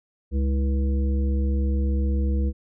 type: harmonic tone with a mistuned harmonic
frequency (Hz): 69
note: C#2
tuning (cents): -7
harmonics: 1 / 3 / 5 / 7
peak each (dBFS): -20 / -30 / -34 / -37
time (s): 0.31-2.53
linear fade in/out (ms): 50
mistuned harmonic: 5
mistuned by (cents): -120
effects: none